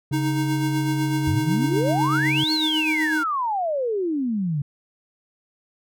triangle tone, 138.59 Hz, C#3, in tune, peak -21 dBFS, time 0.11-2.44 s, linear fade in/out 5 ms
square tone with tremolo, 311.3 Hz, D#4, 1 cent sharp, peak -22 dBFS, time 0.12-3.24 s, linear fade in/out 20 ms, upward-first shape sine, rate 8 Hz, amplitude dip 40%
sine exponential two-way sweep, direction up then down, 82.8 to 4435 to 137.3 Hz, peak -21 dBFS, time 1.27-4.62 s, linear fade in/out 5 ms, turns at 2.52 s
effects none

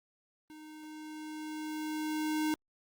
square tone with level ramp, 308.4 Hz, D#4, 15 cents flat, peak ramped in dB -49 to -29 dBFS, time 0.5-2.54 s, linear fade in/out 0 ms, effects Opus 32 kbps

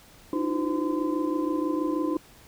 sine tone cluster, 301.2 / 327.4 / 362.3 / 511 / 1024 Hz, D4 / E4 / F#4 / C5 / C6, +44 / -12 / -36 / -41 / -38 cents, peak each -27 / -29 / -34 / -35 / -35 dBFS, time 0.33-2.17 s, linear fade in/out 2 ms, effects pink hiss -53 dBFS RMS until 2.47 s

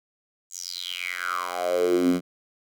10% pulse tone with high-pass filter sweep, 89.3 Hz, F2, 39 cents sharp, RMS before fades -26 dBFS, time 0.5-2.21 s, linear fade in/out 50 ms, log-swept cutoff 7200 to 200 Hz, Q 7.2, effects none

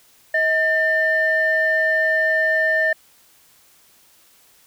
sine tone pair together, 635 / 1796.1 Hz, D#5 / A6, +35 / +35 cents, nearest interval octave + tritone, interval 1800 cents, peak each -20 / -16 dBFS, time 0.34-2.93 s, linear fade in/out 5 ms, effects tanh soft clip ceiling -9 dBFS + white hiss -54 dBFS RMS until 4.66 s

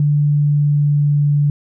sine tone with pitch glide, 146.83 to 145.48 Hz, D3 to D3, 0 to -16 cents, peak -11 dBFS, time 0-1.5 s, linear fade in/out 2 ms, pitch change -16 cents, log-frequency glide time 0.1-1.28 s, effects none

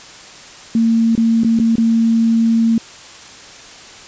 sine tone with dropouts, 227.8 Hz, A#3, 40 cents flat, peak -10 dBFS, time 0.75-2.78 s, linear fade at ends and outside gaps 2 ms, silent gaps 1.153-1.177 / 1.435-1.446 / 1.59-1.598 / 1.756-1.781 s, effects white hiss -37 dBFS RMS until 4.07 s + resampled to 16000 Hz

